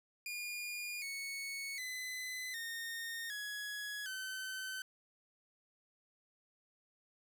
sawtooth tone with pitch steps, 2427 / 2213 / 2017 / 1839.3 / 1677 / 1528.9 Hz, D#7 / C#7 / B6 / A#6 / G#6 / G6, -44 / -3 / +36 / -24 / +16 / -44 cents, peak -37 dBFS, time 0.26-4.82 s, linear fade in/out 2 ms, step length 760 ms, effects none

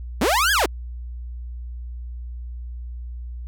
sawtooth linear two-way sweep, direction up then down, 169.8 to 1716 to 267 Hz, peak -13 dBFS, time 0.21-0.66 s, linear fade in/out 5 ms, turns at 0.52 s, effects added 60 Hz sine -30 dBFS peak until 3.47 s

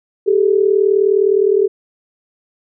sine tone pair together, 392 / 431.6 Hz, G4 / A4, 0 / -33 cents, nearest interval major second, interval 167 cents, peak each -12 / -14 dBFS, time 0.26-1.68 s, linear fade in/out 20 ms, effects none

